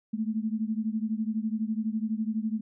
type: beating tone pair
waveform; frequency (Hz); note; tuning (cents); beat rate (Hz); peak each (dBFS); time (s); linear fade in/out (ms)
sine; 214.8 / 226.8; A3 / A#3; -41 / -47; 12; -29 / -31; 0.13-2.61; 10
effects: none